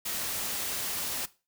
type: noise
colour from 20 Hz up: white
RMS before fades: -33 dBFS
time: 0.05-1.26 s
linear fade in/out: 10 ms
effects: noise-tail reverb RT60 0.3 s tail -18 dB re dry